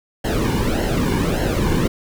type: noise with flanger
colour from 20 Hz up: brown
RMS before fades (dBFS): -19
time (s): 0.24-1.88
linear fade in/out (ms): 10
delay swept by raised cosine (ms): 0.83 to 1.58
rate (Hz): 1.7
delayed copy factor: -0.75
effects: none